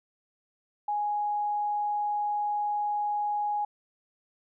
sine tone, 830.6 Hz, G#5, in tune, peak -26 dBFS, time 0.88-3.65 s, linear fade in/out 5 ms, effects none

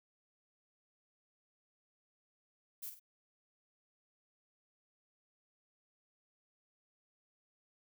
violet noise with echo, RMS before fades -44 dBFS, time 2.82-2.9 s, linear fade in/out 10 ms, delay 49 ms, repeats 2, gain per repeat -8 dB, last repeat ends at 2.998 s, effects none

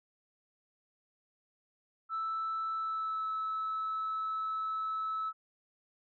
sine tone with pitch glide, 1318.5 to 1302.6 Hz, E6 to E6, 0 to -21 cents, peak -31 dBFS, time 2.09-5.33 s, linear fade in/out 50 ms, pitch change -21 cents, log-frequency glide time 2.75-3.27 s, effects tanh soft clip ceiling -29 dBFS

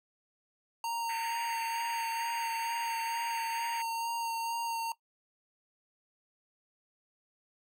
square tone with vibrato, 922 Hz, A#5, 19 cents flat, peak -33 dBFS, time 0.84-4.92 s, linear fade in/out 2 ms, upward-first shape sine, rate 2.2 Hz, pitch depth 15 cents each way
white band-pass noise, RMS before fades -44 dBFS, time 1.09-3.82 s, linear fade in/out 5 ms, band 1600 to 2700 Hz, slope 48 dB/octave
effects noise-tail reverb RT60 0.1 s tail -17 dB re dry

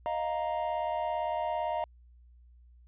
triangle chord, Eb suspended second, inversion none, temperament just, 622.3 / 700 / 933.4 Hz, Eb5 / F5 / Bb5, 0 / +4 / +2 cents, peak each -32 dBFS, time 0.06-1.84 s, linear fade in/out 0 ms, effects added 60 Hz sine -54 dBFS peak until 2.87 s + resampled to 8000 Hz

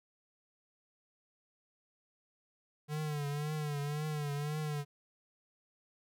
square tone with vibrato, 148.5 Hz, D3, 20 cents sharp, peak -35 dBFS, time 2.88-4.85 s, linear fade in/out 50 ms, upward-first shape triangle, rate 1.9 Hz, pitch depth 77 cents each way, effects none

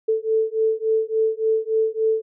sine beating tone pair, 440 / 443.5 Hz, A4 / A4, 0 / +14 cents, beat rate 3.5 Hz, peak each -21 dBFS, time 0.08-2.22 s, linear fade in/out 10 ms, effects none

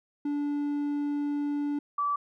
triangle / sine tone pair in turn, 290 / 1155.7 Hz, D4 / D6, -22 / -28 cents, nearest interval 2 octaves, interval 2394 cents, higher second, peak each -25 dBFS, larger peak neither, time 0.25-1.79 / 1.98-2.16 s, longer first, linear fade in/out 5 ms, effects none

